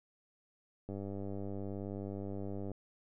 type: click train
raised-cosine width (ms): 2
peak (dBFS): -29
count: 182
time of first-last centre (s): 0.89-2.716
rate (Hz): 99.1
effects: none